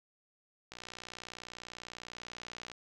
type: click train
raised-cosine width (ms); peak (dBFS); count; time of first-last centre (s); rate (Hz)
0.2; -28; 121; 0.72-2.717; 60.1
effects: none